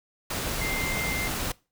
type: tone in noise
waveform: sine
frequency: 2094 Hz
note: C7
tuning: 1 cent sharp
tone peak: -30 dBFS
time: 0.61-1.28 s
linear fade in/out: 5 ms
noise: pink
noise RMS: -30 dBFS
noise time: 0.3-1.52 s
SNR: -3 dB
effects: noise-tail reverb RT60 0.3 s tail -22 dB re dry